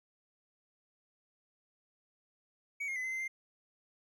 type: tone with pitch steps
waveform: triangle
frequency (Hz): 2257 / 2137 / 2019 / 2060 / 2072 / 2096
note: C#7 / C7 / B6 / C7 / C7 / C7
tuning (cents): +31 / +36 / +38 / -28 / -17 / +2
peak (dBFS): -33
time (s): 2.8-3.28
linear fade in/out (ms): 10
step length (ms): 80
effects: none